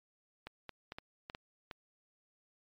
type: clicks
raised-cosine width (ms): 0.3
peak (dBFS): -27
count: 7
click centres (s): 0.47 / 0.693 / 0.921 / 0.985 / 1.299 / 1.349 / 1.712
effects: MP3 64 kbps